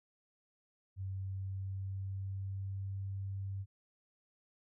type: tone with pitch glide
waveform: sine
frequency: 95.8 to 97.53 Hz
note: G2 to G2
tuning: -39 to -8 cents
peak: -37 dBFS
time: 0.96-3.66 s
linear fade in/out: 50 ms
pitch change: +31 cents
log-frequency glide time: 1.11-3.03 s
effects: none